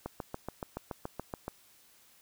click train, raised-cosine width 1 ms, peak -22 dBFS, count 11, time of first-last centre 0.06-1.48 s, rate 7.04 Hz, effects white hiss -62 dBFS RMS until 2.21 s

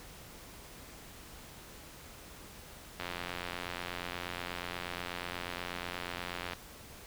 click train, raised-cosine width 0.3 ms, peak -21 dBFS, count 313, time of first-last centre 3-6.533 s, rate 88.3 Hz, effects pink hiss -51 dBFS RMS until 7.06 s

